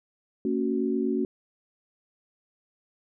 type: chord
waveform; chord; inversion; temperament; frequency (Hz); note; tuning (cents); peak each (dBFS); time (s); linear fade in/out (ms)
sine; F# major; first; equal with one note detuned; 228.7 / 277.2 / 370; A#3 / C#4 / F#4; -33 / 0 / 0; -28; 0.45-1.25; 2
effects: none